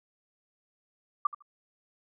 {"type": "tone with echo", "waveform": "sine", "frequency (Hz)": 1174.7, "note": "D6", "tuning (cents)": 0, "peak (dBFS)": -21, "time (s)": [1.25, 1.27], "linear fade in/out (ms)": 5, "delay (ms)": 77, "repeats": 2, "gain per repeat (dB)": -15, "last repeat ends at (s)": 1.424, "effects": []}